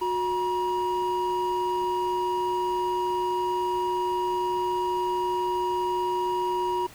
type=tone pair together; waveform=triangle; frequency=363.8 / 956.2 Hz; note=F#4 / A#5; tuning=-29 / +44 cents; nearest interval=octave + perfect fourth; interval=1673 cents; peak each=-26 / -24 dBFS; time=0.01-6.87 s; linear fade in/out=10 ms; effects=pink hiss -48 dBFS RMS until 6.94 s